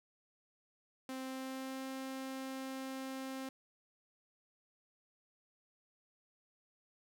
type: tone with pitch glide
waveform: sawtooth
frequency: 261.8 to 265 Hz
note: C4 to C4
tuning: +1 to +22 cents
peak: -37 dBFS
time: 1.09-3.49 s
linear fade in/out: 2 ms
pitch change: +21 cents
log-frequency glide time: 1.2-1.85 s
effects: none